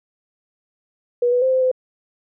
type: tone with pitch steps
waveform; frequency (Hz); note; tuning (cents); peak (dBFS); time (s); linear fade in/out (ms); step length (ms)
sine; 484.5 / 492.8 / 521 / 518 / 512; B4 / B4 / C5 / C5 / C5; -33 / -4 / -7 / -17 / -38; -14; 1.22-1.715; 5; 99
effects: none